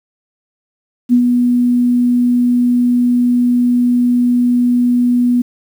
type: tone with ADSR envelope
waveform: sine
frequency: 244.4 Hz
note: B3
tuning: 18 cents flat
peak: -5 dBFS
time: 1.09-5.42 s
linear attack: 39 ms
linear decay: 86 ms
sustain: -4 dB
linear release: 8 ms
effects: 7-bit